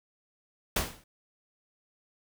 pink noise with exponential decay, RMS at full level -24 dBFS, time 0.76-1.04 s, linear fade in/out 5 ms, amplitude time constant 60 ms, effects none

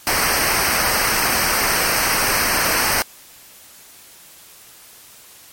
pink noise with comb filter, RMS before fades -18 dBFS, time 0.07-3.02 s, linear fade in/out 0 ms, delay 0.28 ms, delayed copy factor -0.75, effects white hiss -44 dBFS RMS until 5.52 s + MP3 64 kbps

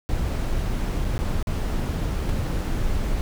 brown noise with dropouts, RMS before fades -24 dBFS, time 0.09-3.21 s, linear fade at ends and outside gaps 0 ms, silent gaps 1.046-1.05 / 1.18-1.19 / 1.427-1.471 / 2.292-2.296 s, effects none

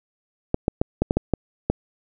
clicks, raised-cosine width 2 ms, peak -5 dBFS, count 8, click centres 0.544 / 0.681 / 0.815 / 1.02 / 1.109 / 1.17 / 1.337 / 1.7 s, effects none

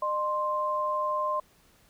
sine tone pair together, 607.2 / 1048 Hz, D#5 / C6, -42 / +2 cents, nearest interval major sixth, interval 944 cents, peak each -31 / -27 dBFS, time 0.02-1.4 s, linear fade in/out 5 ms, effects pink hiss -62 dBFS RMS until 1.89 s

